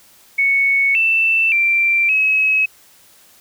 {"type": "tone with pitch steps", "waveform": "sine", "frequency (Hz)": [2216, 2664, 2356, 2563], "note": ["C#7", "E7", "D7", "E7"], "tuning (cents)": [-1, 18, 5, -49], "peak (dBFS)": -12, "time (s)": [0.38, 2.66], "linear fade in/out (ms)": 10, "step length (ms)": 570, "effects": ["white hiss -49 dBFS RMS until 3.4 s"]}